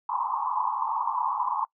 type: band-pass noise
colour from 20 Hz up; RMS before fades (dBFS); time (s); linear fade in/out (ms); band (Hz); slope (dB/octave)
white; -28; 0.09-1.65; 2; 850 to 1100; 96
effects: noise-tail reverb RT60 0.1 s tail -23 dB re dry